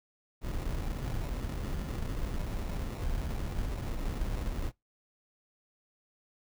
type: noise with sample-and-hold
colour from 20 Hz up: brown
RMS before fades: -34 dBFS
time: 0.41-4.72 s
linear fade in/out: 50 ms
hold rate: 1575 Hz
effects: noise-tail reverb RT60 0.2 s tail -24 dB re dry